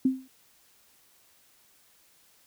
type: tone with exponential decay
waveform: sine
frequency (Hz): 261.6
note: C4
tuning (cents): 0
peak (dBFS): -17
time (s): 0.05-0.28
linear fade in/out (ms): 5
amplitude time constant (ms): 50
effects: white hiss -62 dBFS RMS until 2.46 s